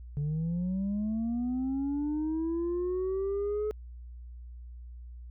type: linear sweep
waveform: sine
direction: up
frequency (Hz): 142.1 to 428.3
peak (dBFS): -26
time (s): 0.17-3.71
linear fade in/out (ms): 0
effects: tanh soft clip ceiling -27 dBFS + added 60 Hz sine -42 dBFS peak until 5.3 s